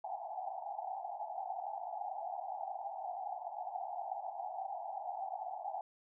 white band-pass noise, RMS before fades -42 dBFS, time 0.04-5.81 s, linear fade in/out 2 ms, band 690 to 840 Hz, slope 96 dB/octave, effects none

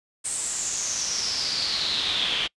brown noise with band-pass filter sweep, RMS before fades -27 dBFS, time 0.24-2.48 s, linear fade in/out 20 ms, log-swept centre 8500 to 3100 Hz, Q 6.9, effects noise-tail reverb RT60 0.1 s tail -26 dB re dry + resampled to 24000 Hz

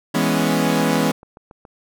sawtooth chord, C# minor seventh, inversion first, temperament equal, 164.81 / 207.7 / 246.9 / 277.2 Hz, E3 / G#3 / B3 / C#4, 0 / 0 / 0 / 0 cents, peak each -18 dBFS, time 0.14-1.12 s, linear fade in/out 10 ms
click train, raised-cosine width 1 ms, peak -28 dBFS, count 8, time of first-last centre 0.67-1.652 s, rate 7.13 Hz
effects none

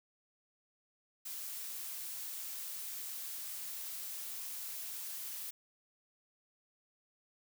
blue noise, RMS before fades -43 dBFS, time 1.25-5.51 s, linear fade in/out 10 ms, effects none

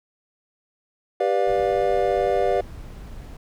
triangle chord, G dominant seventh, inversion none, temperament just, 392 / 490 / 588 / 705.6 Hz, G4 / B4 / D5 / F5, 0 / -14 / +2 / +18 cents, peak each -22 dBFS, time 1.2-2.61 s, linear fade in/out 5 ms
brown noise, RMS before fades -38 dBFS, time 1.47-3.37 s, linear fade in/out 5 ms
effects none

